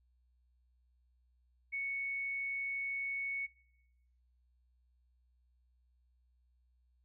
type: tone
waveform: sine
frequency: 2217 Hz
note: C#7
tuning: in tune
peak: -35 dBFS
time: 1.72-3.47 s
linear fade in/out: 20 ms
effects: noise-tail reverb RT60 1.0 s tail -24 dB re dry + added 61 Hz sine -69 dBFS peak until 7.04 s